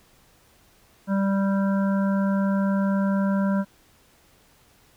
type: harmonic tone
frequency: 196 Hz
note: G3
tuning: in tune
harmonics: 1 / 3 / 5 / 7 / 8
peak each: -20 / -30 / -34 / -37 / -38 dBFS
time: 1.07-3.65 s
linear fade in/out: 50 ms
effects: pink hiss -58 dBFS RMS until 4.96 s